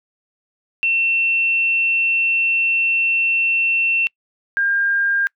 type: tone pair in turn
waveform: sine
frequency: 2700 / 1605.4 Hz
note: E7 / G6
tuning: +41 / +41 cents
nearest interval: major sixth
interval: 900 cents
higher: first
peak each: -15 dBFS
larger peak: neither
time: 0.83-4.07 / 4.57-5.27 s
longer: first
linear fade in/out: 0 ms
effects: noise-tail reverb RT60 0.1 s tail -26 dB re dry